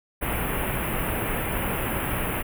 pink band-stop noise, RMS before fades -27 dBFS, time 0.21-2.43 s, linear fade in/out 20 ms, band 2900 to 10000 Hz, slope 48 dB/octave, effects none

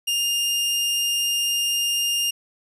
sawtooth tone, 2813 Hz, F7, 12 cents sharp, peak -17 dBFS, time 0.07-2.31 s, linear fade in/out 10 ms, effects resampled to 32000 Hz + 9-bit

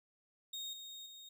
35% pulse tone with level steps, 3716 Hz, A#7, 6 cents flat, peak -39 / -45 / -49 dBFS, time 0.53-1.29 s, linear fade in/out 5 ms, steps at 0.73 / 1.06 s, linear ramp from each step 2 ms, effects none

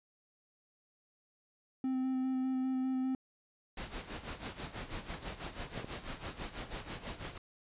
triangle tone with vibrato, 260 Hz, C4, 11 cents flat, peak -29 dBFS, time 1.84-3.15 s, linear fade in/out 2 ms, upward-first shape square, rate 5 Hz, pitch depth 10 cents each way
pink noise with tremolo, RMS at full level -40 dBFS, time 3.77-7.38 s, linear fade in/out 5 ms, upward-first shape sine, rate 6.1 Hz, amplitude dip 75%
clicks, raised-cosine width 2 ms, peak -28 dBFS, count 2, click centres 5.777 / 5.845 s
effects resampled to 8000 Hz

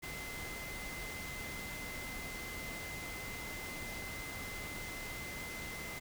sine tone in noise, 2059 Hz, C7, 28 cents flat, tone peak -45 dBFS, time 0.02-6 s, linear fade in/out 20 ms, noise pink, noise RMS -45 dBFS, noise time 0.02-6 s, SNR -3 dB, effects none

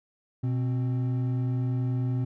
triangle tone pair together, 123.65 / 262 Hz, B2 / C4, +3 / +2 cents, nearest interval octave + minor second, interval 1299 cents, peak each -23 / -32 dBFS, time 0.43-2.25 s, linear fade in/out 10 ms, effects none

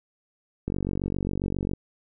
click train, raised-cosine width 3 ms, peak -15 dBFS, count 51, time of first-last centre 0.68-1.735 s, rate 47.4 Hz, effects none

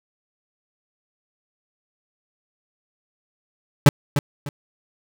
40% pulse tone with echo, 143.4 Hz, D3, 41 cents flat, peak -5 dBFS, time 3.86-3.89 s, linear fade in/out 2 ms, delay 300 ms, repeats 2, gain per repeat -11 dB, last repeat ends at 4.49 s, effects none

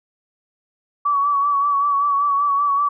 sine tone with vibrato, 1138 Hz, C#6, 45 cents sharp, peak -15 dBFS, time 1.05-2.89 s, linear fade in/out 10 ms, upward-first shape sine, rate 5.2 Hz, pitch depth 40 cents each way, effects none

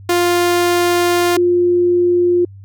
sawtooth / sine tone pair in turn, 350.4 / 352.6 Hz, F4 / F4, +6 / +17 cents, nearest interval unison, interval 11 cents, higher second, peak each -8 / -10 dBFS, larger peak first, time 0.09-1.37 / 1.37-2.45 s, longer first, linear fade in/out 5 ms, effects added 98 Hz sine -34 dBFS peak until 2.64 s

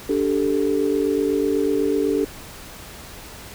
sine chord, D suspended fourth, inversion none, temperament equal with one note detuned, 291.1 / 392 / 440 Hz, D4 / G4 / A4, -15 / 0 / 0 cents, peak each -22 dBFS, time 0.09-2.25 s, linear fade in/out 5 ms, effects pink hiss -39 dBFS RMS until 3.54 s

